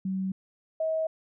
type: tone pair in turn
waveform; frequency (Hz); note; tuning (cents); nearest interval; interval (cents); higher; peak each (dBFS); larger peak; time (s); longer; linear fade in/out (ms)
sine; 189.9 / 638.7; F#3 / D#5; +45 / +45; octave + major sixth; 2100; second; -27 / -25; second; 0.05-0.32 / 0.8-1.07; neither; 5
effects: none